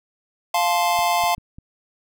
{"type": "chord", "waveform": "square", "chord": "F major", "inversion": "none", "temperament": "just", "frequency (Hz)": [698.5, 873.1, 1047.7], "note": ["F5", "A5", "C6"], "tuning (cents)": [0, -14, 2], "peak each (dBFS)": [-21, -23, -25], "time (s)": [0.54, 1.35], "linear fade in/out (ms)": 5}
{"type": "clicks", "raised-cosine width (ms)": 5, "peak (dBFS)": -28, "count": 4, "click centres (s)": [0.99, 1.238, 1.381, 1.585]}
{"effects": []}